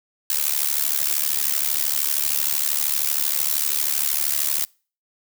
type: noise with amplitude modulation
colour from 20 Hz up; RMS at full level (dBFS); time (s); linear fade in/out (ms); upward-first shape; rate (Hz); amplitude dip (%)
blue; -18; 0.3-4.65; 2; sine; 72.9; 95
effects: noise-tail reverb RT60 0.4 s tail -26 dB re dry